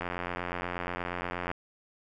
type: click train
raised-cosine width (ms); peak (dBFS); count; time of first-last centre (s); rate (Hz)
0.5; -18; 134; 0.01-1.515; 88.4
effects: none